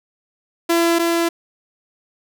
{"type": "tone pair in turn", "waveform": "sawtooth", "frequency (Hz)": [337.3, 337.3], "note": ["E4", "E4"], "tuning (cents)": [40, 40], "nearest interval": "unison", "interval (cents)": 0, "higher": "neither", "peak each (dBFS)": [-10, -12], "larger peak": "first", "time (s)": [[0.69, 0.99], [0.99, 1.29]], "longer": "neither", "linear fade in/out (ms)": 10, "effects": []}